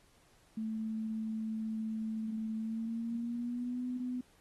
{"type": "tone with pitch glide", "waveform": "sine", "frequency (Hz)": [220, 249.8], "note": ["A3", "B3"], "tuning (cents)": [0, 20], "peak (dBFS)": -34, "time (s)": [0.57, 4.21], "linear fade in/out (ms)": 5, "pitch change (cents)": 220, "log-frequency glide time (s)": [2.57, 3.85], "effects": ["pink hiss -67 dBFS RMS until 4.4 s", "AAC 32 kbps"]}